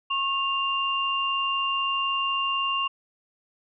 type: tone pair together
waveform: sine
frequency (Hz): 1089.6 / 2792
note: C#6 / F7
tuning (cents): -30 / -1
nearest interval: octave + major third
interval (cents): 1629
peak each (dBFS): -26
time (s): 0.1-2.88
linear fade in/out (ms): 10
effects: none